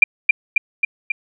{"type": "tone with echo", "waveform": "sine", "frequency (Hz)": 2387, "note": "D7", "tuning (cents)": 28, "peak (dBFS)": -3, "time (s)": [0.02, 0.04], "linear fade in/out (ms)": 5, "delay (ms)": 270, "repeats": 4, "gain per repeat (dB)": -3, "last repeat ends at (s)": 1.12, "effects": []}